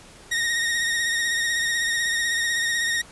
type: tone with vibrato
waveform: sawtooth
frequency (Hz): 1864.7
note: A#6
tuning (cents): 0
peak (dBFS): -18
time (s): 0.31-3.02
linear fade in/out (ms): 10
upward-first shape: sine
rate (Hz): 16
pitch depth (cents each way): 34
effects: pink hiss -47 dBFS RMS until 3.11 s + resampled to 24000 Hz